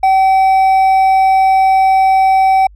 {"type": "tone with hard clipping", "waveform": "triangle", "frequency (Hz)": 766, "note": "G5", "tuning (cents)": -40, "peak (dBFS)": -8, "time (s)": [0.03, 2.67], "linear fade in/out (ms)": 5, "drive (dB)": 7, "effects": ["added 50 Hz sine -37 dBFS peak until 2.75 s"]}